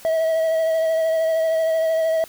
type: tone with vibrato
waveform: triangle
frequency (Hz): 646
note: E5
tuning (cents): -35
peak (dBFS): -15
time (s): 0.05-2.24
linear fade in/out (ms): 0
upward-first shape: sine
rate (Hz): 13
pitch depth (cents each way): 21
effects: white hiss -44 dBFS RMS until 2.28 s